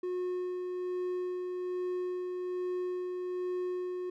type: tone with tremolo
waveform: triangle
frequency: 362.3 Hz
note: F#4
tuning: 36 cents flat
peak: -29 dBFS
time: 0.03-4.1 s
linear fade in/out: 5 ms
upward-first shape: sine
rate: 1.2 Hz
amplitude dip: 30%
effects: none